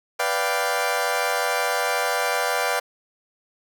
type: chord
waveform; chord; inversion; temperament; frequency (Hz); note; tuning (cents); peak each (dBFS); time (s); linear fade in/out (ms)
20% pulse; G dominant seventh; first; equal; 493.9 / 587.3 / 698.5 / 784; B4 / D5 / F5 / G5; 0 / 0 / 0 / 0; -22; 0.19-2.8; 10
effects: none